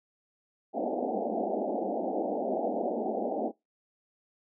white band-pass noise, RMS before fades -31 dBFS, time 0.73-3.52 s, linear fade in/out 50 ms, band 200 to 800 Hz, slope 96 dB/octave, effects noise-tail reverb RT60 0.2 s tail -23 dB re dry

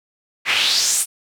pink noise with band-pass filter sweep, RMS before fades -18 dBFS, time 0.45-1.06 s, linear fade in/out 50 ms, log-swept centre 2100 to 10000 Hz, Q 3.1, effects none

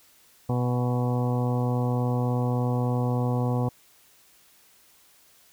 harmonic tone with a mistuned harmonic, 123.47 Hz, B2, in tune, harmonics 1 / 2 / 3 / 4 / 5 / 6 / 7 / 8 / 9, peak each -24 / -29 / -38 / -32 / -41 / -36 / -39 / -40 / -43 dBFS, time 0.49-3.69 s, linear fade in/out 5 ms, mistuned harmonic 7, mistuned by -27 cents, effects white hiss -58 dBFS RMS until 5.52 s

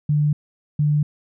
sine tone pair in turn, 148.6 / 148.6 Hz, D3 / D3, +21 / +21 cents, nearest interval unison, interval 0 cents, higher neither, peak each -15 dBFS, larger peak neither, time 0.09-0.33 / 0.79-1.03 s, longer neither, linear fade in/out 5 ms, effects none

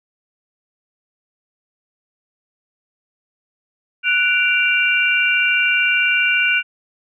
sine tone cluster, 1481 / 2346 / 2779 Hz, F#6 / D7 / F7, +1 / -2 / -9 cents, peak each -18 dBFS, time 4.03-6.63 s, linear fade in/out 50 ms, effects none

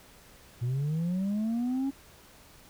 sine linear sweep, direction up, 116.54 to 277.2 Hz, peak -24 dBFS, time 0.61-1.91 s, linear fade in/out 20 ms, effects tanh soft clip ceiling -26 dBFS + pink hiss -55 dBFS RMS until 2.69 s

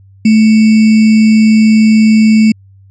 sine tone with sample-and-hold, 218.3 Hz, A3, 13 cents flat, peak -3 dBFS, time 0.25-2.52 s, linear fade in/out 5 ms, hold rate 2450 Hz, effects added 97 Hz sine -38 dBFS peak until 2.9 s + resampled to 16000 Hz

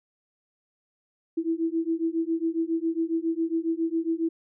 sine beating tone pair, 325 / 332.3 Hz, E4 / E4, -24 / +14 cents, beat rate 7.3 Hz, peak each -27 dBFS, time 1.37-4.29 s, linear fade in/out 10 ms, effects none

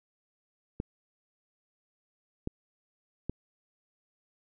clicks, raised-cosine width 3 ms, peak -19 dBFS, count 3, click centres 0.801 / 2.474 / 3.296 s, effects none

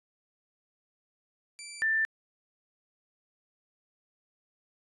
10% pulse / sine tone pair in turn, 2340 / 1776.8 Hz, D7 / A6, -7 / +16 cents, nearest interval perfect fourth, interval 477 cents, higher first, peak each -32 / -24 dBFS, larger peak second, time 1.59-1.82 / 1.82-2.05 s, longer neither, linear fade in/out 0 ms, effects resampled to 24000 Hz

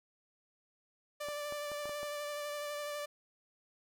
sawtooth tone with vibrato, 587.3 Hz, D5, in tune, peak -34 dBFS, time 1.2-3.06 s, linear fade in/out 10 ms, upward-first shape sine, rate 12 Hz, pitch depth 17 cents each way
clicks, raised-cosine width 1 ms, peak -33 dBFS, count 6, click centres 1.286 / 1.524 / 1.717 / 1.856 / 1.894 / 2.031 s
effects none

